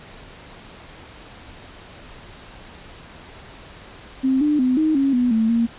sine tone with pitch steps, 263.6 / 298.2 / 254.7 / 312.6 / 274 / 246.4 / 222.6 / 231.9 Hz, C4 / D4 / C4 / D#4 / C#4 / B3 / A3 / A#3, +13 / +27 / -46 / +8 / -20 / -4 / +20 / -9 cents, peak -15 dBFS, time 4.23-5.67 s, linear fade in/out 20 ms, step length 180 ms, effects pink hiss -42 dBFS RMS until 5.78 s + resampled to 8000 Hz

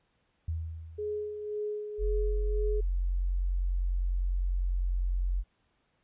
sine tone with exponential decay, 81 Hz, E2, 30 cents flat, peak -28 dBFS, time 0.48-1.59 s, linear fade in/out 5 ms, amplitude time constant 240 ms
sine tone with tremolo, 420 Hz, G#4, 19 cents sharp, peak -30 dBFS, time 0.98-2.81 s, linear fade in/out 10 ms, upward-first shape sine, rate 1.9 Hz, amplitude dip 50%
sine tone, 44.95 Hz, F#1, 49 cents flat, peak -26 dBFS, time 1.98-5.44 s, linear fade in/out 50 ms
effects pink hiss -73 dBFS RMS until 6.03 s + resampled to 8000 Hz

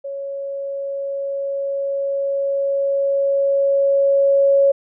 sine tone with level ramp, 554.4 Hz, C#5, in tune, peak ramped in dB -25 to -10 dBFS, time 0.04-4.72 s, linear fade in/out 10 ms, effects none

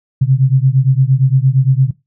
sine beating tone pair, 128.8 / 137.5 Hz, C3 / C#3, -27 / -14 cents, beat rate 8.7 Hz, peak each -11 dBFS, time 0.21-1.91 s, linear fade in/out 10 ms, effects noise-tail reverb RT60 0.2 s tail -18 dB re dry

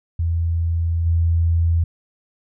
sine tone with level steps, 83.6 Hz, E2, 25 cents sharp, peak -17 / -14 dBFS, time 0.19-1.84 s, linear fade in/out 5 ms, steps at 1.05 s, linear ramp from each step 20 ms, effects none

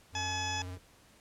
square tone with vibrato, 91 Hz, F#2, 28 cents flat, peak -40 dBFS, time 0.12-0.79 s, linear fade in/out 50 ms, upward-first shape triangle, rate 18 Hz, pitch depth 41 cents each way
harmonic tone, 852 Hz, G#5, 44 cents sharp, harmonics 1 / 2 / 3 / 4 / 6 / 7 / 8, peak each -37 / -41 / -41 / -40 / -42 / -44 / -46 dBFS, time 0.15-0.62 s, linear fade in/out 2 ms
click, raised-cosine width 2 ms, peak -40 dBFS, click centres 0.771 s
effects pink hiss -61 dBFS RMS until 1.2 s + low-pass 12000 Hz 12 dB/octave

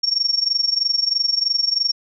sine tone with amplitude modulation, 5510 Hz, F8, 24 cents flat, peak -13 dBFS, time 0.03-1.92 s, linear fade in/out 10 ms, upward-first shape sine, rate 23.1 Hz, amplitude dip 85%, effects none

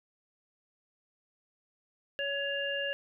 harmonic tone, 560 Hz, C#5, 18 cents sharp, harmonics 1 / 3 / 5, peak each -35 / -35 / -35 dBFS, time 2.19-2.93 s, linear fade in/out 0 ms, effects none

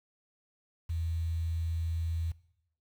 sine tone with quantisation, 82.5 Hz, E2, 2 cents sharp, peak -30 dBFS, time 0.89-2.32 s, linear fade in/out 10 ms, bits 9, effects noise-tail reverb RT60 0.8 s tail -20 dB re dry

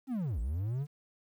triangle linear two-way sweep, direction down then up, 277.2 to 51.91 to 151.2 Hz, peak -29 dBFS, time 0.07-0.87 s, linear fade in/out 50 ms, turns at 0.4 s, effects 11-bit

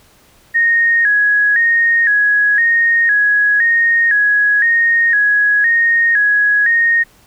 sine tone with vibrato, 1760 Hz, A6, in tune, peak -9 dBFS, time 0.54-7.04 s, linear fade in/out 20 ms, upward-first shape square, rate 0.98 Hz, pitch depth 91 cents each way, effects pink hiss -49 dBFS RMS until 7.26 s

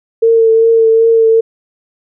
sine tone with vibrato, 452.2 Hz, A4, 47 cents sharp, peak -5 dBFS, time 0.22-1.41 s, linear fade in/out 10 ms, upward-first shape triangle, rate 2.6 Hz, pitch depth 23 cents each way, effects none

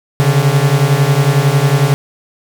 45% pulse beating tone pair, 134.8 / 145.8 Hz, C#3 / D3, -48 / -12 cents, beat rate 11 Hz, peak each -12 dBFS, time 0.2-1.94 s, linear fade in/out 0 ms, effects none

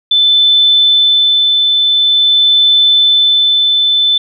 sine tone with tremolo, 3520 Hz, A7, in tune, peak -5 dBFS, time 0.11-4.18 s, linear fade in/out 5 ms, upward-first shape sine, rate 0.47 Hz, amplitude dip 25%, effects none

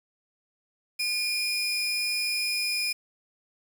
40% pulse tone pair together, 2414 / 5115 Hz, D7 / D#8, +47 / +47 cents, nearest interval octave + minor second, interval 1300 cents, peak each -28 dBFS, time 0.99-2.93 s, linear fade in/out 10 ms, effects 8-bit

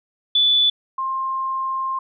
sine tone pair in turn, 3472 / 1058.8 Hz, A7 / C6, -24 / +20 cents, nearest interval octave + major sixth, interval 2056 cents, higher first, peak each -13 / -21 dBFS, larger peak first, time 0.35-0.7 / 0.98-1.99 s, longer second, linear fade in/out 5 ms, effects none

